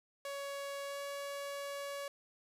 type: tone with pitch glide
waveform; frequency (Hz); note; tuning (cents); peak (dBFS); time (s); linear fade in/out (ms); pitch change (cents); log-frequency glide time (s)
sawtooth; 560 to 563.6; C#5 to C#5; +18 to +29; -36; 0.25-2.08; 2; +11; 0.85-1
effects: resampled to 32000 Hz + 12-bit